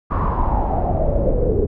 brown noise with low-pass filter sweep, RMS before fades -18 dBFS, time 0.1-1.67 s, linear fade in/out 20 ms, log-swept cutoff 1200 to 420 Hz, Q 7, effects none

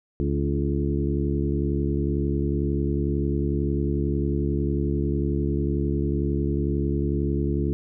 harmonic tone with a mistuned harmonic, 71.1 Hz, C#2, 45 cents sharp, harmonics 1 / 2 / 3 / 4 / 5 / 6, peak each -26 / -27 / -30 / -30 / -29 / -34 dBFS, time 0.2-7.73 s, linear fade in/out 0 ms, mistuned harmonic 5, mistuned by -45 cents, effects none

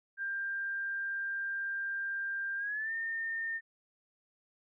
sine tone with pitch glide, 1591 to 1817.1 Hz, G6 to A#6, +25 to -45 cents, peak -33 dBFS, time 0.17-3.61 s, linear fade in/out 50 ms, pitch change +230 cents, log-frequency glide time 2.57-2.93 s, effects none

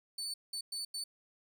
30% pulse tone bursts at uneven times, 4504 Hz, C#8, 27 cents sharp, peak -34 dBFS, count 4, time 0.18-0.34 / 0.53-0.61 / 0.72-0.85 / 0.94-1.04 s, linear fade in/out 5 ms, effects none

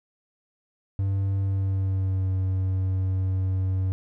triangle tone with pitch glide, 97.5 to 94.18 Hz, G2 to F#2, -9 to +31 cents, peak -20 dBFS, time 0.99-3.92 s, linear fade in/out 0 ms, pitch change -60 cents, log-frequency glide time 1.39-2.3 s, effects none

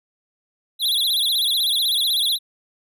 square tone with vibrato, 3667 Hz, A#7, 29 cents flat, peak -18 dBFS, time 0.79-2.39 s, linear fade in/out 50 ms, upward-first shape sine, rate 16 Hz, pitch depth 190 cents each way, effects none

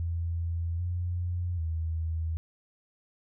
sine tone with pitch steps, 84.2 / 88.1 / 81.1 Hz, E2 / F2 / E2, +37 / +16 / -28 cents, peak -28 dBFS, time 0-2.37 s, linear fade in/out 0 ms, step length 790 ms, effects none

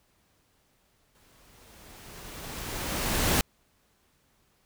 pink noise with exponential growth, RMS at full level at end -23 dBFS, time 1.15-3.41 s, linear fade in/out 1 ms, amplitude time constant 490 ms, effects pink hiss -68 dBFS RMS until 4.65 s

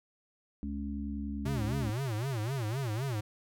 harmonic tone, 70.5 Hz, C#2, 30 cents sharp, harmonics 1 / 3 / 4, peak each -38 / -37 / -40 dBFS, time 0.63-1.9 s, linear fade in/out 0 ms
square tone with vibrato, 121 Hz, B2, 35 cents flat, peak -32 dBFS, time 1.45-3.21 s, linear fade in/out 10 ms, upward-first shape sine, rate 3.9 Hz, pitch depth 250 cents each way
effects none

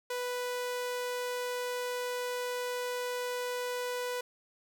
sawtooth tone, 493.9 Hz, B4, in tune, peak -29 dBFS, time 0.1-4.21 s, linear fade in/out 5 ms, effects none

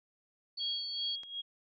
sine tone, 4480 Hz, C#8, 18 cents sharp, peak -37 dBFS, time 0.57-1.16 s, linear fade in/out 10 ms
sine tone with tremolo, 3284 Hz, G#7, 20 cents flat, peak -33 dBFS, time 0.59-1.42 s, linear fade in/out 20 ms, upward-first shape sine, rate 2.6 Hz, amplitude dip 80%
click, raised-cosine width 0.2 ms, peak -34 dBFS, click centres 1.234 s
effects none

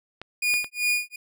clicks, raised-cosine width 0.3 ms, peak -20 dBFS, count 3, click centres 0.216 / 0.54 / 0.644 s
40% pulse tone with tremolo, 2445 Hz, D#7, 31 cents flat, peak -19 dBFS, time 0.42-1.16 s, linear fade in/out 5 ms, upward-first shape sine, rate 2.6 Hz, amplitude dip 100%
effects none

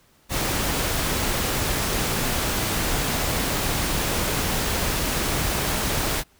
pink noise, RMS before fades -24 dBFS, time 0.29-6.24 s, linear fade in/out 50 ms, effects pink hiss -59 dBFS RMS until 6.39 s

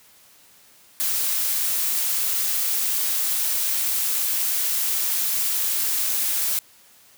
blue noise, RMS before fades -23 dBFS, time 1-6.59 s, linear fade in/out 0 ms, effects white hiss -53 dBFS RMS until 7.17 s + high-pass 60 Hz 12 dB/octave

